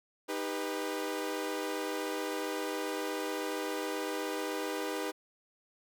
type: chord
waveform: sawtooth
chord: Eb augmented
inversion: none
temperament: equal with one note detuned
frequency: 311.1 / 398.4 / 493.9 Hz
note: Eb4 / G4 / B4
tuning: 0 / +28 / 0 cents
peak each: -34 dBFS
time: 0.28-5.12 s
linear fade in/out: 20 ms
effects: none